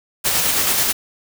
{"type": "noise with tremolo", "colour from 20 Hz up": "white", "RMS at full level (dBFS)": -17, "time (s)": [0.24, 0.93], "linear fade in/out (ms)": 20, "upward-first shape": "square", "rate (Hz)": 9.3, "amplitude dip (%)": 25, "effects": []}